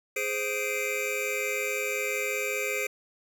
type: tone cluster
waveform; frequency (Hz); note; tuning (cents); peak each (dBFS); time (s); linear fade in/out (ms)
square; 415.5 / 521 / 2079 / 2335 / 2494; G#4 / C5 / C7 / D7 / D#7; +1 / -7 / -12 / -11 / +3; -35 / -35 / -39 / -33 / -36; 0.16-2.87; 5
effects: none